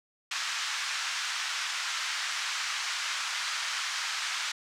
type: band-pass noise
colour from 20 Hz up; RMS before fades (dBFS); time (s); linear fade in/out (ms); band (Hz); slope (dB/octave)
pink; -33; 0.31-4.52; 5; 1200 to 6800; 24
effects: none